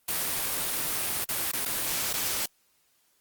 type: noise with dropouts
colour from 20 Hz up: white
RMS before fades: -29 dBFS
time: 0.08-2.46 s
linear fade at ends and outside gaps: 5 ms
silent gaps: 1.246-1.288 / 1.516-1.533 / 1.652-1.658 / 2.131-2.136 s
effects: white hiss -68 dBFS RMS until 3.2 s + Opus 32 kbps